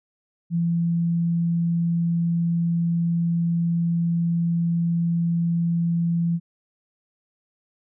sine tone, 169.2 Hz, E3, 45 cents sharp, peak -19 dBFS, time 0.5-6.4 s, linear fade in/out 50 ms, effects none

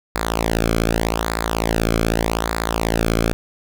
sawtooth tone with flanger, 56.1 Hz, A1, 34 cents sharp, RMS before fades -20 dBFS, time 0.15-3.33 s, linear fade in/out 0 ms, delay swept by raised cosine 0.33 to 1.09 ms, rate 0.83 Hz, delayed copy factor -0.8, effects none

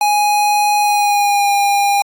square tone with pitch glide, 830.6 to 806.5 Hz, G#5 to G5, 0 to +49 cents, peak -12 dBFS, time 0.01-2.02 s, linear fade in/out 2 ms, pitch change -51 cents, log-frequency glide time 0.8-1.53 s, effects AAC 64 kbps

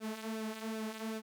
sawtooth tone with flanger, 220 Hz, A3, in tune, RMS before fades -40 dBFS, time 0-1.22 s, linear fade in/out 50 ms, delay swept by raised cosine 0.94 to 4.74 ms, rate 2.6 Hz, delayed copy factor -0.6, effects none

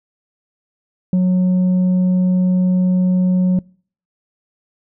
sine tone with tanh clipping, 183 Hz, F#3, 19 cents flat, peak -12 dBFS, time 1.13-3.59 s, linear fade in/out 2 ms, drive 3 dB, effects noise-tail reverb RT60 0.5 s tail -26 dB re dry

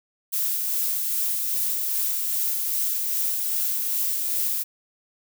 violet noise with tremolo, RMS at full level -24 dBFS, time 0.32-4.64 s, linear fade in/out 20 ms, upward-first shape sine, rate 2.5 Hz, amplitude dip 25%, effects none

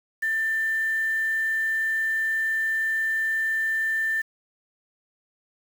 sine tone with quantisation, 1783 Hz, A6, 22 cents sharp, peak -22 dBFS, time 0.22-4.22 s, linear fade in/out 10 ms, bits 7, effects none

